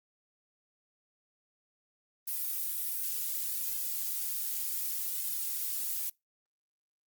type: noise with flanger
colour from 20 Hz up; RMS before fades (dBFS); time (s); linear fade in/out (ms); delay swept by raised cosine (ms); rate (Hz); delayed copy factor
violet; -34; 2.27-6.1; 10; 1.9 to 3.9; 0.67; +0.7
effects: noise-tail reverb RT60 0.2 s tail -25 dB re dry + Opus 32 kbps